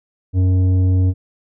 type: tone with tanh clipping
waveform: triangle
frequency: 92.5 Hz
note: F#2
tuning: in tune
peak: -13 dBFS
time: 0.33-1.14 s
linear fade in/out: 50 ms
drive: 13 dB
effects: none